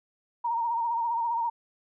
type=tone with vibrato; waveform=sine; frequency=932.3 Hz; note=A#5; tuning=in tune; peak=-25 dBFS; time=0.44-1.5 s; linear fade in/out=10 ms; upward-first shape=sine; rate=15 Hz; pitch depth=47 cents each way; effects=none